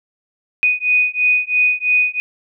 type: beating tone pair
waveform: sine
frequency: 2484 / 2487 Hz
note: D#7 / D#7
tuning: -3 / -1 cents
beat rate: 3 Hz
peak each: -16 dBFS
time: 0.63-2.2 s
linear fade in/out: 0 ms
effects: none